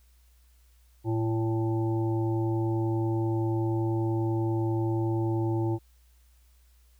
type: harmonic tone with a mistuned harmonic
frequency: 112.4 Hz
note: A2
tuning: 37 cents sharp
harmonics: 1 / 3 / 5 / 7 / 8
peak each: -27 / -28 / -42 / -41 / -40 dBFS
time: 1.04-5.79 s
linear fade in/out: 50 ms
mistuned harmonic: 8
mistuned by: -43 cents
effects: added 60 Hz sine -57 dBFS peak until 6.99 s + white hiss -68 dBFS RMS until 6.99 s